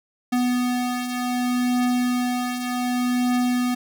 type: beating tone pair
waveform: square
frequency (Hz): 246.9 / 247.56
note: B3 / B3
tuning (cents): 0 / +4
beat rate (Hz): 0.66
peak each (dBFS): -29 / -22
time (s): 0.32-3.75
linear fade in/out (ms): 10
effects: none